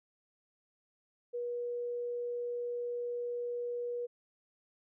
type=tone; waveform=sine; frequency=482.2 Hz; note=B4; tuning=41 cents flat; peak=-34 dBFS; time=1.33-4.07 s; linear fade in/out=20 ms; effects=none